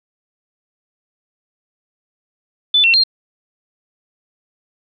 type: tone with pitch steps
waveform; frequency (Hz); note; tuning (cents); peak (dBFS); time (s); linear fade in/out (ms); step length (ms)
sine; 3501 / 2710 / 4195; A7 / E7 / C8; -9 / +47 / +4; -9; 2.74-3.037; 5; 99
effects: none